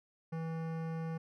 sine tone with hard clipping, 162.8 Hz, E3, 21 cents flat, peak -38 dBFS, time 0.32-1.18 s, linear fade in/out 10 ms, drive 17 dB, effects none

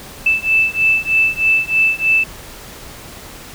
sine beating tone pair, 2637 / 2640.2 Hz, E7 / E7, 0 / +2 cents, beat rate 3.2 Hz, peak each -15 dBFS, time 0.26-2.24 s, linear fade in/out 5 ms, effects pink hiss -35 dBFS RMS until 3.54 s

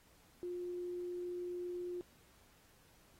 sine tone, 354.8 Hz, F4, 27 cents sharp, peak -39 dBFS, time 0.43-2.01 s, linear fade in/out 0 ms, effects pink hiss -67 dBFS RMS until 3.19 s + AAC 48 kbps

